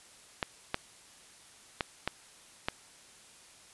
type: clicks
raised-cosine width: 0.3 ms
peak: -13 dBFS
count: 5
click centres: 0.428 / 0.744 / 1.808 / 2.076 / 2.685 s
effects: white hiss -56 dBFS RMS until 3.73 s + resampled to 24000 Hz